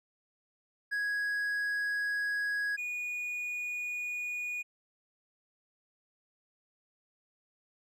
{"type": "tone pair in turn", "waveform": "triangle", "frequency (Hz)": [1661, 2455], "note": ["G#6", "D#7"], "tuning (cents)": [0, -24], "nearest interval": "perfect fifth", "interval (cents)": 676, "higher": "second", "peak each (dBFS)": [-28, -32], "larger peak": "first", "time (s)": [[0.91, 2.77], [2.77, 4.63]], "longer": "neither", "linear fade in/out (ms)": 20, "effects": []}